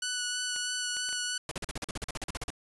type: tone with vibrato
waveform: 10% pulse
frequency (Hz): 1480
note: F#6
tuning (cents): 0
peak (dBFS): -22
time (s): 0.02-1.38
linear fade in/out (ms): 5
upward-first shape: sine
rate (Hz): 3.1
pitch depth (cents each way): 12
type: clicks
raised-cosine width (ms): 0.3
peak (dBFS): -29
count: 4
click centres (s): 0.562 / 0.968 / 1.09 / 1.128
type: noise bursts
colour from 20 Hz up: pink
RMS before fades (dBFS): -35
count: 16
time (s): 1.49-2.504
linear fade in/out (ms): 2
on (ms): 24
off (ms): 42
effects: resampled to 24000 Hz